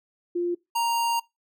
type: tone pair in turn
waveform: sine / square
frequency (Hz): 349.2 / 932.3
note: F4 / A#5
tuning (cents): 0 / 0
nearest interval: octave + perfect fourth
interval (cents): 1700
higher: second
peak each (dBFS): -23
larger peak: neither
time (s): 0.35-0.55 / 0.75-1.2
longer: second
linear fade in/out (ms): 10
effects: noise-tail reverb RT60 0.2 s tail -23 dB re dry